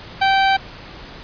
sawtooth tone, 777 Hz, G5, 16 cents flat, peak -9 dBFS, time 0.21-0.57 s, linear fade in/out 10 ms, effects pink hiss -37 dBFS RMS until 1.23 s + resampled to 11025 Hz

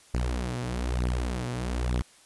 sawtooth beating tone pair, 60.7 / 61.8 Hz, B1 / B1, -29 / +2 cents, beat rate 1.1 Hz, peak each -26 dBFS, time 0.14-2.02 s, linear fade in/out 0 ms, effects white hiss -56 dBFS RMS until 2.25 s + resampled to 24000 Hz

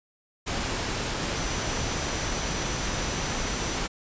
sine tone in noise, 5920 Hz, F#8, in tune, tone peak -39 dBFS, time 1.35-3.78 s, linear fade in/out 20 ms, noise pink, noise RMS -29 dBFS, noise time 0.46-3.88 s, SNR -13 dB, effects resampled to 16000 Hz

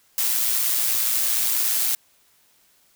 blue noise with amplitude modulation, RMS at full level -20 dBFS, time 0.18-1.95 s, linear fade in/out 2 ms, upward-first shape sine, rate 117 Hz, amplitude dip 40%, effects white hiss -60 dBFS RMS until 2.95 s

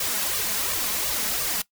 white noise with flanger, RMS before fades -26 dBFS, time 0-1.62 s, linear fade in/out 5 ms, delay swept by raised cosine 1.7 to 4.8 ms, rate 2.8 Hz, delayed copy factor +0.95, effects noise-tail reverb RT60 0.1 s tail -19 dB re dry

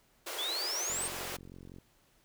pink high-pass noise, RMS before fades -40 dBFS, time 0.26-1.37 s, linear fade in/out 10 ms, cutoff 330 Hz, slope 96 dB/octave
sine exponential sweep, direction up, 3300 to 8830 Hz, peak -33 dBFS, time 0.38-1.08 s, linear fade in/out 10 ms
click train, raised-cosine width 3 ms, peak -37 dBFS, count 41, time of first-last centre 0.9-1.785 s, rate 45.2 Hz
effects pink hiss -68 dBFS RMS until 2.24 s

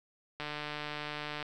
click train, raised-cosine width 0.3 ms, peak -22 dBFS, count 154, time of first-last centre 0.4-1.427 s, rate 149 Hz, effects none

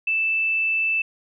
sine tone, 2642 Hz, E7, 3 cents sharp, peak -19 dBFS, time 0.07-1.02 s, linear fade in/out 5 ms, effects none

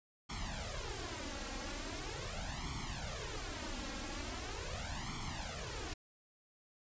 pink noise with flanger, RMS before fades -42 dBFS, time 0.29-5.94 s, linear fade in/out 10 ms, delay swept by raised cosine 0.91 to 3.71 ms, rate 0.41 Hz, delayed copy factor +0.9, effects resampled to 16000 Hz

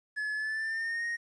triangle tone with pitch glide, 1711 to 1865.9 Hz, A6 to A#6, -49 to +1 cents, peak -29 dBFS, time 0.16-1.17 s, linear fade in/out 20 ms, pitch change +150 cents, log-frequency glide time 0.34-1.05 s, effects resampled to 24000 Hz + 11-bit

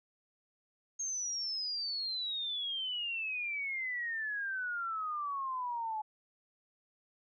sine exponential sweep, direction down, 6500 to 850 Hz, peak -34 dBFS, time 0.99-6.02 s, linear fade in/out 10 ms, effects none

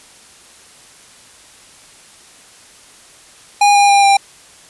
square tone with pitch steps, 817 / 809.5 / 802 / 794.7 Hz, G#5 / G#5 / G5 / G5, -29 / -45 / +39 / +23 cents, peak -8 dBFS, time 3.61-4.17 s, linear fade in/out 5 ms, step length 140 ms, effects white hiss -43 dBFS RMS until 4.69 s + resampled to 24000 Hz

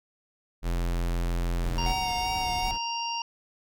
square tone, 43.06 Hz, F1, 24 cents flat, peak -26 dBFS, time 0.62-1.95 s, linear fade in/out 50 ms
brown noise, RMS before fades -36 dBFS, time 1.62-2.78 s, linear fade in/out 20 ms
harmonic tone, 932.3 Hz, A#5, in tune, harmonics 1 / 3 / 5 / 6, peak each -31 / -34 / -40 / -37 dBFS, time 1.78-3.22 s, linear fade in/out 2 ms
square tone with vibrato, 740 Hz, F#5, in tune, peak -31 dBFS, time 1.86-2.71 s, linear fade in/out 0 ms, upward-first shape sine, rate 2.6 Hz, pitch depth 32 cents each way
effects none

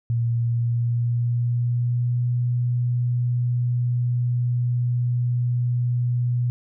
sine tone with pitch glide, 117.3 to 122.07 Hz, A#2 to B2, +11 to -20 cents, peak -19 dBFS, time 0.1-6.5 s, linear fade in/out 0 ms, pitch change +69 cents, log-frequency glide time 0.28-2.25 s, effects none

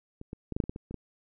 clicks, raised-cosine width 3 ms, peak -29 / -25 / -21 / -17 / -11 / -24 / -20 / -25 / -27 / -23 dBFS, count 10, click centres 0.214 / 0.331 / 0.523 / 0.565 / 0.602 / 0.639 / 0.695 / 0.761 / 0.91 / 0.943 s, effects none

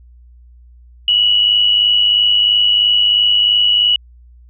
sine tone with amplitude modulation, 2931 Hz, F#7, 17 cents flat, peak -7 dBFS, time 1.08-3.96 s, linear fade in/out 2 ms, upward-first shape sine, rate 103 Hz, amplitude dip 50%, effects added 60 Hz sine -40 dBFS peak until 4.49 s

